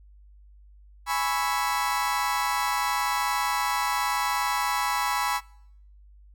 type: chord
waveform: 35% pulse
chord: C# minor seventh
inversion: second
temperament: equal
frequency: 830.6 / 987.8 / 1108.7 / 1318.5 Hz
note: G#5 / B5 / C#6 / E6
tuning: 0 / 0 / 0 / 0 cents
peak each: -28 / -26 / -30 / -31 dBFS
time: 1.06-5.41 s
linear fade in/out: 50 ms
effects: noise-tail reverb RT60 0.7 s tail -23 dB re dry + added 50 Hz sine -49 dBFS peak until 6.34 s